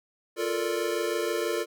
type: chord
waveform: square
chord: Bb major seventh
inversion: second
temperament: equal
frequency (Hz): 349.2 / 440 / 466.2 / 587.3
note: F4 / A4 / Bb4 / D5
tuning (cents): 0 / 0 / 0 / 0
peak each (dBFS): -32 / -32 / -33 / -35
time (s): 0.36-1.66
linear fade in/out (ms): 50
effects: none